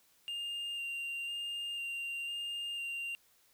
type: tone with vibrato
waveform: triangle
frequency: 2794 Hz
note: F7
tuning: in tune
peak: -35 dBFS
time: 0.28-3.15 s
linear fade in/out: 0 ms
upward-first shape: square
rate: 1 Hz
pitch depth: 12 cents each way
effects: white hiss -68 dBFS RMS until 3.53 s